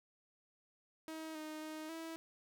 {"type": "tone with pitch steps", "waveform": "sawtooth", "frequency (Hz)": [317.8, 309.4, 311.4, 326], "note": ["D#4", "D#4", "D#4", "E4"], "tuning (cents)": [37, -10, 2, -19], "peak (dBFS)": -40, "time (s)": [1.08, 2.16], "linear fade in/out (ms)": 0, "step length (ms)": 270, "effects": []}